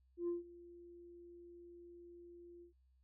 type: tone with ADSR envelope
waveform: sine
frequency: 346.5 Hz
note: F4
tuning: 14 cents flat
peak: -33 dBFS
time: 0.17-2.73 s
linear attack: 110 ms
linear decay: 150 ms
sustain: -21 dB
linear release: 110 ms
effects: tanh soft clip ceiling -33 dBFS + added 64 Hz sine -69 dBFS peak until 3.03 s